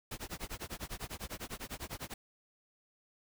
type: noise with tremolo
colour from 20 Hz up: pink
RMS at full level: -40 dBFS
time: 0.11-2.14 s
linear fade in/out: 5 ms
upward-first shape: sine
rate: 10 Hz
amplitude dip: 100%
effects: none